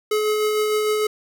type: tone with tremolo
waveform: square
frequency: 426.3 Hz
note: G#4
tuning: 45 cents sharp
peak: -18 dBFS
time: 0.11-1.07 s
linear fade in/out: 5 ms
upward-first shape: sine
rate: 6.6 Hz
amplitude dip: 25%
effects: none